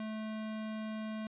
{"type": "tone", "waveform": "square", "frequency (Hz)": 217.4, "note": "A3", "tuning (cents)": -21, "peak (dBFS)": -38, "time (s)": [0, 1.27], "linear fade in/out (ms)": 2, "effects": ["resampled to 8000 Hz"]}